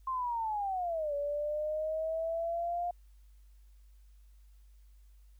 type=linear two-way sweep; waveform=sine; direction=down then up; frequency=1062 to 570 to 706 Hz; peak=-31 dBFS; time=0.07-2.91 s; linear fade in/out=5 ms; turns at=1.14 s; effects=added 50 Hz sine -55 dBFS peak until 5.39 s + white hiss -75 dBFS RMS until 5.39 s